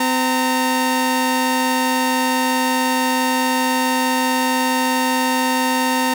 sawtooth tone pair together, 256.2 / 919 Hz, C4 / A#5, -36 / -25 cents, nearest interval octave + minor seventh, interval 2211 cents, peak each -15 dBFS, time 0-6.14 s, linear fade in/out 5 ms, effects none

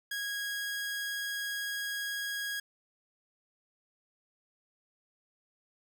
sawtooth tone, 1647 Hz, G#6, 15 cents flat, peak -30 dBFS, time 0.11-2.6 s, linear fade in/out 5 ms, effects none

